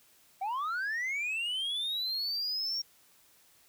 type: linear sweep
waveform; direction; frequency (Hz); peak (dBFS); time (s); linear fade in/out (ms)
sine; up; 737 to 5588; -28; 0.41-2.82; 10
effects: tanh soft clip ceiling -30 dBFS + white hiss -63 dBFS RMS until 3.68 s